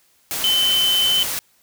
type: tone in noise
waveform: sine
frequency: 3056 Hz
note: G7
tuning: 45 cents flat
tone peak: -15 dBFS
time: 0.44-1.23 s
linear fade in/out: 0 ms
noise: white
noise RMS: -25 dBFS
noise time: 0.31-1.39 s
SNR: +7 dB
effects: white hiss -59 dBFS RMS until 1.62 s